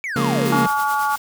triangle exponential sweep, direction down, 2349 to 183.9 Hz, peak -22 dBFS, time 0.04-0.67 s, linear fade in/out 0 ms
30% pulse chord, Bb minor seventh, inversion first, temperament just, 139.85 / 174.81 / 209.8 / 233.1 Hz, Db3 / F3 / Ab3 / Bb3, +16 / +2 / +18 / 0 cents, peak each -20 / -25 / -23 / -19 dBFS, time 0.16-0.66 s, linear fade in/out 2 ms
white noise with tremolo, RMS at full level -32 dBFS, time 0.45-1.18 s, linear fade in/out 5 ms, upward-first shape sine, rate 9.1 Hz, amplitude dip 60%
harmonic tone, 284.3 Hz, C#4, 44 cents sharp, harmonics 3 / 4 / 5, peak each -20 / -22 / -24 dBFS, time 0.52-1.16 s, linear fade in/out 5 ms
effects none

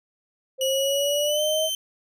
sine exponential sweep, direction up, 523.3 to 639 Hz, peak -22 dBFS, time 0.58-1.7 s, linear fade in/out 50 ms
sawtooth tone with pitch glide, 2920 to 3094 Hz, F#7 to G7, -24 to -23 cents, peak -22 dBFS, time 0.61-1.75 s, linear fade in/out 2 ms, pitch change +101 cents, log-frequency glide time 1.25-1.41 s
effects none

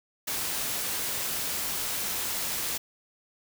white noise, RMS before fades -31 dBFS, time 0.27-2.78 s, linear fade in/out 10 ms, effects none

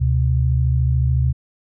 sine tone pair together, 73.42 / 127.21 Hz, D2 / C3, 0 / -48 cents, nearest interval minor seventh, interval 952 cents, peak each -17 dBFS, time 0-1.33 s, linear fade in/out 20 ms, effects none

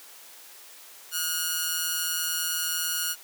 5% pulse tone with amplitude modulation, 1441 Hz, F#6, 46 cents flat, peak -12 dBFS, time 1.11-3.16 s, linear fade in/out 50 ms, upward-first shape sine, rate 169 Hz, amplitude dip 60%, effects white hiss -48 dBFS RMS until 3.23 s + high-pass 400 Hz 12 dB/octave

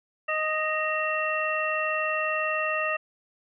harmonic tone with a mistuned harmonic, 622 Hz, D#5, 1 cent flat, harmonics 1 / 2 / 3 / 4, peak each -30 / -30 / -30 / -30 dBFS, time 0.28-2.97 s, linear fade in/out 10 ms, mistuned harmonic 4, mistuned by +150 cents, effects none

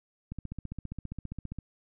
click train, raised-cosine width 5 ms, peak -25 dBFS, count 20, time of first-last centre 0.32-1.587 s, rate 15 Hz, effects none

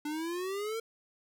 square exponential sweep, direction up, 293.7 to 460 Hz, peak -34 dBFS, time 0.05-0.8 s, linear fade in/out 5 ms, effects none

